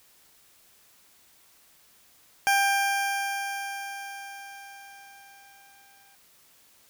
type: tone with exponential decay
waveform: 20% pulse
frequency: 794 Hz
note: G5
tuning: 22 cents sharp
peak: -14 dBFS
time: 2.47-6.15 s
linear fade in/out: 0 ms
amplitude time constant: 800 ms
effects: white hiss -59 dBFS RMS until 6.89 s

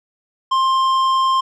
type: tone with tanh clipping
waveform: sine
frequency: 1055 Hz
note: C6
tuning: 14 cents sharp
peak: -15 dBFS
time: 0.51-1.41 s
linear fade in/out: 10 ms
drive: 10 dB
effects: none

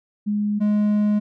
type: tone pair in turn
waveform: sine / triangle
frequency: 207.7 / 208.9 Hz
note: G#3 / G#3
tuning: 0 / +10 cents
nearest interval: unison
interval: 10 cents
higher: second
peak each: -19 / -14 dBFS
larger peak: second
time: 0.26-0.6 / 0.6-1.2 s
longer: second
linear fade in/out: 20 ms
effects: none

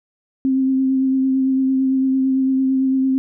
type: tone with vibrato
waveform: sine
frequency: 264.4 Hz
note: C4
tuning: 18 cents sharp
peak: -14 dBFS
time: 0.45-3.18 s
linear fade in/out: 0 ms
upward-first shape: triangle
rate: 8.9 Hz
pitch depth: 20 cents each way
effects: none

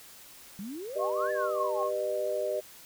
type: exponential two-way sweep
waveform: sine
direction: up then down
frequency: 185 to 1774 to 766 Hz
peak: -36 dBFS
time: 0.59-1.83 s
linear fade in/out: 0 ms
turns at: 1.31 s
type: chord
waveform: sine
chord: G augmented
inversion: none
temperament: equal with one note detuned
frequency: 392 / 493.9 / 608 Hz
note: G4 / B4 / D#5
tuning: 0 / 0 / -40 cents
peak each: -35 / -34 / -30 dBFS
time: 0.95-2.61 s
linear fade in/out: 20 ms
type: tone with tremolo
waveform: sine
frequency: 1084 Hz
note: C#6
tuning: 39 cents flat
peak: -30 dBFS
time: 0.98-1.93 s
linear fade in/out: 50 ms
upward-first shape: sine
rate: 5 Hz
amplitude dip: 100%
effects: white hiss -51 dBFS RMS until 2.85 s

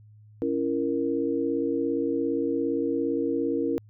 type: chord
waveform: sine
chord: A# diminished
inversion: first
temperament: equal with one note detuned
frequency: 277.2 / 334.6 / 466.2 Hz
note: C#4 / E4 / A#4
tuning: 0 / +26 / 0 cents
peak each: -28 dBFS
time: 0.42-3.78 s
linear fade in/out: 0 ms
effects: added 106 Hz sine -49 dBFS peak until 3.89 s

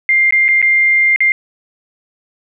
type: tone with dropouts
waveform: sine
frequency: 2100 Hz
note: C7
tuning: 6 cents sharp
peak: -8 dBFS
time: 0.09-1.32 s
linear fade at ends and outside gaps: 1 ms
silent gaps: 0.308-0.324 / 0.482-0.487 / 0.617-0.626 / 1.161-1.205 s
effects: none

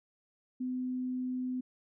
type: tone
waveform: sine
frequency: 253.7 Hz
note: B3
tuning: 47 cents sharp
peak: -32 dBFS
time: 0.6-1.61 s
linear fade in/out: 10 ms
effects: none

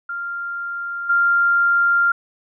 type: tone with level steps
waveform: sine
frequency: 1393 Hz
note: F6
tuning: 5 cents flat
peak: -24 / -13 dBFS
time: 0.09-2.12 s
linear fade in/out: 5 ms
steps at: 1.09 s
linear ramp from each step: 10 ms
effects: none

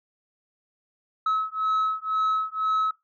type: beating tone pair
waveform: sine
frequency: 1288 / 1290 Hz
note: E6 / E6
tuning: -41 / -38 cents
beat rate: 2 Hz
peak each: -24 dBFS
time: 1.26-2.91 s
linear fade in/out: 5 ms
effects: noise-tail reverb RT60 0.2 s tail -20 dB re dry + tanh soft clip ceiling -19 dBFS

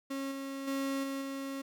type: tone with level steps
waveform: 35% pulse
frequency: 272.7 Hz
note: C#4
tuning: 28 cents flat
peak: -33 / -36 / -30 / -33 / -35 dBFS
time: 0.1-1.62 s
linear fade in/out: 10 ms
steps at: 0.31 / 0.67 / 1.03 / 1.21 s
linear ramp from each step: 10 ms
effects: none

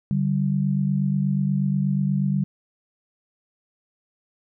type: tone pair together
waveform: sine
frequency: 144.29 / 192.6 Hz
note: D3 / G3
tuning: -30 / -30 cents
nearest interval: perfect fourth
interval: 500 cents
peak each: -22 dBFS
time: 0.11-2.44 s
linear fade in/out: 0 ms
effects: none

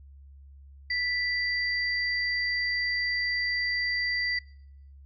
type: tone pair together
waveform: sine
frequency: 1976 / 4696 Hz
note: B6 / D8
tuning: 0 / -1 cents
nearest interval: octave + minor third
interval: 1499 cents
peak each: -27 / -32 dBFS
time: 0.9-4.39 s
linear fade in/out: 5 ms
effects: noise-tail reverb RT60 0.8 s tail -26 dB re dry + added 69 Hz sine -47 dBFS peak until 5.05 s

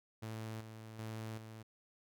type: tone with tremolo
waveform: sawtooth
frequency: 110.6 Hz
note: A2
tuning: 9 cents sharp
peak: -38 dBFS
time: 0.22-1.63 s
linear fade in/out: 10 ms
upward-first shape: square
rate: 1.3 Hz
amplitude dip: 55%
effects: none

